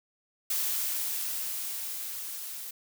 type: noise with level ramp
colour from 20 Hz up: blue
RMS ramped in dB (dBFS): -29 to -40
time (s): 0.5-2.71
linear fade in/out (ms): 5
effects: none